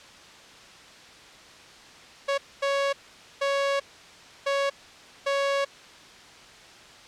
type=tone bursts at uneven times; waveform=sawtooth; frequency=556 Hz; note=C#5; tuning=5 cents sharp; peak=-19 dBFS; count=5; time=2.28-2.38 / 2.62-2.93 / 3.41-3.8 / 4.46-4.7 / 5.26-5.65 s; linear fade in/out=10 ms; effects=white hiss -48 dBFS RMS until 7.07 s + low-pass 5000 Hz 12 dB/octave